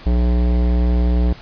sine tone with hard clipping, 60.1 Hz, B1, 46 cents flat, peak -15 dBFS, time 0.06-1.33 s, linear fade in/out 5 ms, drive 17 dB, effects pink hiss -40 dBFS RMS until 1.41 s + resampled to 11025 Hz

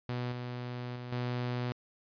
sawtooth tone with level steps, 123.1 Hz, B2, 5 cents flat, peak -29 / -33 / -36 / -28 dBFS, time 0.09-1.72 s, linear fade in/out 0 ms, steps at 0.32 / 0.96 / 1.12 s, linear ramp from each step 2 ms, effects resampled to 11025 Hz

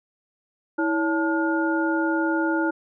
sine tone cluster, 325.7 / 564 / 878 / 1427 Hz, E4 / C#5 / A5 / F6, -21 / +30 / -4 / +37 cents, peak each -22 / -30 / -29 / -27 dBFS, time 0.78-2.71 s, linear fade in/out 10 ms, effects none

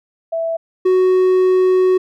sine / triangle tone pair in turn, 659.3 / 370.7 Hz, E5 / F#4, 0 / +3 cents, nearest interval minor seventh, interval 997 cents, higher first, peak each -17 / -8 dBFS, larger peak second, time 0.32-0.57 / 0.85-1.98 s, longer second, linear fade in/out 10 ms, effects none

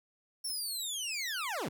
20% pulse linear sweep, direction down, 5510 to 94.6 Hz, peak -29 dBFS, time 0.44-1.69 s, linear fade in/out 10 ms, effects none

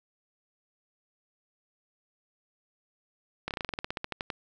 slowing click train, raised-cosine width 0.3 ms, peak -16 dBFS, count 16, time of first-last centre 3.48-4.302 s, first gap 28 ms, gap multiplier 1.09, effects none

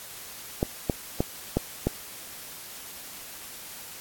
clicks, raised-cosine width 2 ms, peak -9 dBFS, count 5, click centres 0.629 / 0.898 / 1.205 / 1.57 / 1.87 s, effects white hiss -42 dBFS RMS until 4 s + AAC 64 kbps

